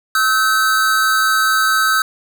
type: tone pair together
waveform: square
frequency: 1293 / 1537.6 Hz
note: E6 / G6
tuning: -34 / -34 cents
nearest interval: minor third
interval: 300 cents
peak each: -16 dBFS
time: 0.15-2.02 s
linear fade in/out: 2 ms
effects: none